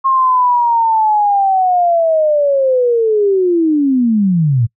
sine linear sweep, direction down, 1077 to 108.3 Hz, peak -9 dBFS, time 0.04-4.67 s, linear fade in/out 20 ms, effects noise-tail reverb RT60 0.1 s tail -25 dB re dry

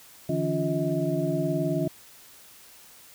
sine tone cluster, 148.2 / 167.1 / 283.4 / 351.1 / 637 Hz, D3 / E3 / C#4 / F4 / D#5, +16 / +24 / +38 / +9 / +41 cents, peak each -30 dBFS, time 0.29-1.88 s, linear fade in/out 5 ms, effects white hiss -51 dBFS RMS until 3.14 s

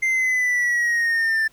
triangle exponential sweep, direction down, 2093 to 1768 Hz, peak -16 dBFS, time 0.02-1.48 s, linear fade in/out 10 ms, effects pink hiss -57 dBFS RMS until 1.52 s

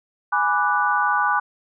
sine chord, G# half-diminished seventh, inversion none, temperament equal, 830.6 / 987.8 / 1174.7 / 1480 Hz, G#5 / B5 / D6 / F#6, 0 / 0 / 0 / 0 cents, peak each -23 / -24 / -22 / -22 dBFS, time 0.32-1.4 s, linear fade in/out 10 ms, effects none

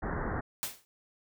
pink low-pass noise, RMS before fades -34 dBFS, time 0.02-0.41 s, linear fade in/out 10 ms, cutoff 1900 Hz, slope 96 dB/octave
white noise with exponential decay, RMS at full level -31 dBFS, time 0.63-0.85 s, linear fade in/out 0 ms, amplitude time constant 46 ms
effects none

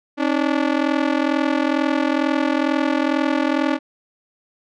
sawtooth ring-modulated tone, 290 Hz, D4, 22 cents flat, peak -10 dBFS, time 0.17-3.79 s, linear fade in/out 50 ms, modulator 21.1 Hz, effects low-pass 3000 Hz 12 dB/octave

